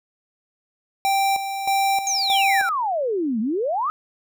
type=tone with tremolo; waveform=square; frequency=784 Hz; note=G5; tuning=in tune; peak=-18 dBFS; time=1.05-2.69 s; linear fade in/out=0 ms; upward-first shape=square; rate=1.6 Hz; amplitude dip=60%
type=exponential two-way sweep; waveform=sine; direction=down then up; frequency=6730 to 207.5 to 1300 Hz; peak=-20 dBFS; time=2.07-3.9 s; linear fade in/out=0 ms; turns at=3.4 s
effects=none